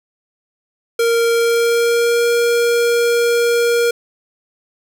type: tone with pitch glide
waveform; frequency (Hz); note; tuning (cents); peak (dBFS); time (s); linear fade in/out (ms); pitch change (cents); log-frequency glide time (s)
square; 464.6 to 471.9; A#4 to A#4; -6 to +21; -13; 0.99-3.91; 5; +27; 1.34-2.28
effects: none